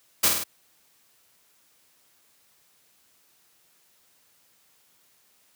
white noise with echo, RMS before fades -19 dBFS, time 0.23-0.29 s, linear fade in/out 10 ms, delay 50 ms, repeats 3, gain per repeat -4 dB, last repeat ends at 0.44 s, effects white hiss -63 dBFS RMS until 5.55 s + high-pass 80 Hz 12 dB/octave

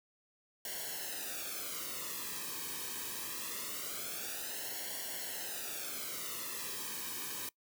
white noise with flanger, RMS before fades -41 dBFS, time 0.65-7.49 s, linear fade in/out 2 ms, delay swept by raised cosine 0.8 to 1.46 ms, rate 0.23 Hz, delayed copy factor -0.8, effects noise-tail reverb RT60 0.1 s tail -22 dB re dry

